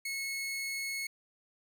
sawtooth tone, 2187 Hz, C#7, 24 cents flat, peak -31 dBFS, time 0.05-1.07 s, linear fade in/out 5 ms, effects none

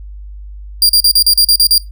sawtooth tone bursts, 4776 Hz, D8, 28 cents sharp, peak -3 dBFS, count 9, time 0.82-1.78 s, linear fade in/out 2 ms, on 72 ms, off 39 ms, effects noise-tail reverb RT60 0.2 s tail -18 dB re dry + added 50 Hz sine -27 dBFS peak until 1.91 s

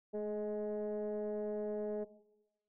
sine tone with frequency modulation, 420.6 Hz, G#4, 22 cents sharp, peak -34 dBFS, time 0.13-2.05 s, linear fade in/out 20 ms, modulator 208 Hz, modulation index 0.93, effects noise-tail reverb RT60 1.0 s tail -18 dB re dry + tanh soft clip ceiling -32 dBFS

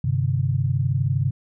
sine chord, G suspended fourth, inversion none, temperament equal with one note detuned, 98 / 130.81 / 150.35 Hz, G2 / C3 / D3, 0 / 0 / +41 cents, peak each -24 / -21 / -26 dBFS, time 0.04-1.31 s, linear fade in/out 5 ms, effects none

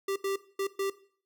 square tone bursts at uneven times, 392 Hz, G4, in tune, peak -29 dBFS, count 4, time 0.08-0.16 / 0.24-0.36 / 0.59-0.67 / 0.79-0.9 s, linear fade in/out 5 ms, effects noise-tail reverb RT60 0.5 s tail -17 dB re dry

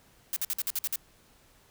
blue noise bursts, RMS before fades -30 dBFS, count 8, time 0.33-0.958 s, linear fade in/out 0 ms, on 33 ms, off 52 ms, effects pink hiss -61 dBFS RMS until 1.7 s

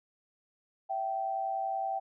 sine tone pair together, 664 / 774.5 Hz, E5 / G5, +12 / -21 cents, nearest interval minor third, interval 267 cents, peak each -37 / -31 dBFS, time 0.89-2 s, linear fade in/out 20 ms, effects none

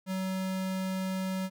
square tone, 188.6 Hz, F#3, 33 cents sharp, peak -31 dBFS, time 0.06-1.5 s, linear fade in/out 50 ms, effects none

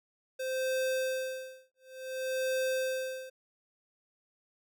square tone with tremolo, 520 Hz, C5, 11 cents flat, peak -29 dBFS, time 0.39-3.3 s, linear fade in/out 10 ms, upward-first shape sine, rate 0.56 Hz, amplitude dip 100%, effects none

